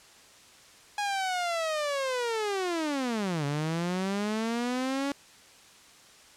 sawtooth linear two-way sweep, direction down then up, 830.6 to 140 to 283.5 Hz, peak -24 dBFS, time 0.98-5.12 s, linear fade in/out 2 ms, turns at 3.45 s, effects white hiss -54 dBFS RMS until 6.36 s + low-pass 8000 Hz 12 dB/octave

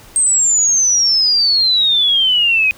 sine exponential sweep, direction down, 8470 to 2489 Hz, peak -10 dBFS, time 0.16-2.71 s, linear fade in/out 0 ms, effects pink hiss -42 dBFS RMS until 2.77 s

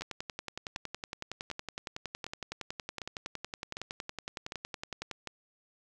two click trains, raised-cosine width 0.2 ms, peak -21 / -20 dBFS, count 8 / 56, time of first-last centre 0.01-5.273 / 0.02-5.113 s, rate 1.33 / 10.8 Hz, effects none

